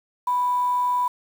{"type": "tone with quantisation", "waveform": "sine", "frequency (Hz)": 987.8, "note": "B5", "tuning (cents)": 0, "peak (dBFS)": -19, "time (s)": [0.27, 1.08], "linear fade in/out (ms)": 5, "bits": 7, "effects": []}